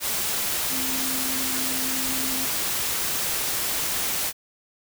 sine tone in noise, 261.6 Hz, C4, in tune, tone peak -33 dBFS, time 0.69-2.48 s, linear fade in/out 50 ms, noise white, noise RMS -26 dBFS, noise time 0-4.33 s, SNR -10 dB, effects none

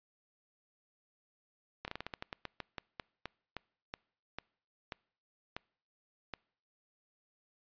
slowing click train, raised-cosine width 0.3 ms, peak -23 dBFS, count 20, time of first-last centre 1.85-6.337 s, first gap 29 ms, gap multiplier 1.2, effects noise-tail reverb RT60 0.6 s tail -26 dB re dry + resampled to 11025 Hz

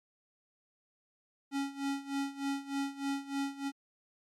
square tone with tremolo, 277.2 Hz, C#4, in tune, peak -31 dBFS, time 1.51-3.72 s, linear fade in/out 50 ms, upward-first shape sine, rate 3.3 Hz, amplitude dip 85%, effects low-pass 9000 Hz 12 dB/octave + MP3 96 kbps

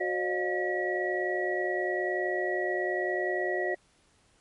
sine tone cluster, 366.7 / 536 / 606 / 707 / 1925 Hz, F#4 / C5 / D#5 / F5 / B6, -15 / +42 / -46 / +21 / -45 cents, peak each -31 / -37 / -34 / -35 / -32 dBFS, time 0-3.75 s, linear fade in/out 10 ms, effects pink hiss -65 dBFS RMS until 4.4 s + MP3 48 kbps

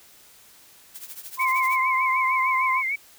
blue noise with tremolo, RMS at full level -36 dBFS, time 0.94-1.78 s, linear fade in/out 20 ms, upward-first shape triangle, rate 13 Hz, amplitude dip 90%
sine tone, 1038 Hz, C6, 14 cents flat, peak -21 dBFS, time 1.37-2.83 s, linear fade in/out 50 ms
sine tone with vibrato, 2177 Hz, C#7, 32 cents flat, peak -23 dBFS, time 1.39-2.96 s, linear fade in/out 10 ms, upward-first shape triangle, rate 6.6 Hz, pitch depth 100 cents each way
effects white hiss -52 dBFS RMS until 3.18 s

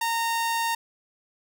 sawtooth tone, 921 Hz, A#5, 21 cents flat, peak -20 dBFS, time 0.01-0.75 s, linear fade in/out 5 ms, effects none

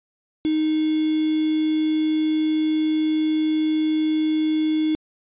sine tone with quantisation, 311.1 Hz, D#4, in tune, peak -18 dBFS, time 0.45-4.95 s, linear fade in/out 0 ms, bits 5, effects resampled to 8000 Hz

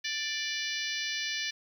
harmonic tone, 588 Hz, D5, 2 cents sharp, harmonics 3 / 4 / 5 / 6 / 7 / 8 / 9 / 10, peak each -37 / -38 / -39 / -40 / -40 / -41 / -42 / -42 dBFS, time 0.04-1.51 s, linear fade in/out 10 ms, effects 10-bit

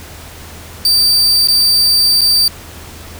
40% pulse tone with dropouts, 4646 Hz, D8, 20 cents flat, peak -7 dBFS, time 0.85-2.48 s, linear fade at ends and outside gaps 2 ms, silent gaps 1.474-1.484 / 2.21-2.215 s, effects added 81 Hz sine -35 dBFS peak until 3.19 s + pink hiss -34 dBFS RMS until 3.19 s

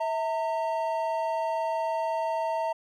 triangle tone pair together, 649.1 / 913 Hz, E5 / A#5, -27 / -36 cents, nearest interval tritone, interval 591 cents, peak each -27 dBFS, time 0-2.73 s, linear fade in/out 10 ms, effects none

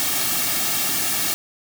white noise with comb filter, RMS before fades -22 dBFS, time 0-1.34 s, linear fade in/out 0 ms, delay 2 ms, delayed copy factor -0.65, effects none

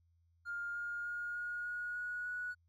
triangle tone with pitch steps, 1408 / 1417.8 / 1427.7 / 1437.6 / 1447.6 / 1457.7 / 1467.8 Hz, F6 / F6 / F6 / F6 / F#6 / F#6 / F#6, +14 / +26 / +38 / +50 / -38 / -26 / -14 cents, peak -34 dBFS, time 0.45-2.55 s, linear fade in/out 50 ms, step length 300 ms, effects tanh soft clip ceiling -36 dBFS + added 84 Hz sine -69 dBFS peak until 2.68 s

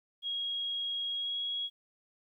sine tone with pitch glide, 3290 to 3319 Hz, G#7 to G#7, -17 to -2 cents, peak -32 dBFS, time 0.22-1.7 s, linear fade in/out 50 ms, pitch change +15 cents, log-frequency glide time 1.09-1.38 s, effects 12-bit

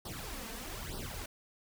pink noise with flanger, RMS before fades -42 dBFS, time 0.05-1.26 s, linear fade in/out 5 ms, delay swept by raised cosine 0.21 to 4.51 ms, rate 1.1 Hz, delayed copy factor +0.85, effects none

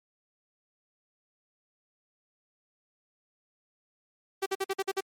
sawtooth tone bursts, 386.9 Hz, G4, 23 cents flat, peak -23 dBFS, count 7, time 4.42-5.008 s, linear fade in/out 10 ms, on 42 ms, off 49 ms, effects MP3 64 kbps

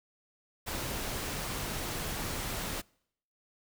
pink noise, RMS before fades -36 dBFS, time 0.66-2.82 s, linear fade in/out 20 ms, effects noise-tail reverb RT60 0.7 s tail -26 dB re dry

